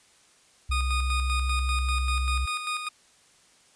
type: tone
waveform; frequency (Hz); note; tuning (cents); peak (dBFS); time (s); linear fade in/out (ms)
sine; 65.41; C2; 0; -24; 0.69-2.46; 10
type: tone with tremolo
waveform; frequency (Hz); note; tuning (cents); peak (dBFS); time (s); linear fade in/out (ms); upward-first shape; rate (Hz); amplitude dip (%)
20% pulse; 1234; D#6; -15; -22; 0.71-2.89; 10; square; 5.1; 50
effects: white hiss -59 dBFS RMS until 3.75 s + resampled to 22050 Hz